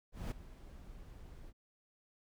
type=noise with ADSR envelope; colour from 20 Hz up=brown; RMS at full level=-35 dBFS; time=0.12-1.53 s; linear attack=190 ms; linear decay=13 ms; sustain=-17 dB; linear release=44 ms; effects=none